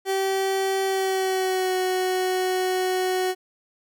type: tone with pitch glide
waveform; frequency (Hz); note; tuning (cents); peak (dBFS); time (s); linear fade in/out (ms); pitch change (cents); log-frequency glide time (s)
30% pulse; 385.8 to 370.3; G4 to F#4; -28 to +1; -19; 0.05-3.35; 50; -71; 0.85-1.76
effects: none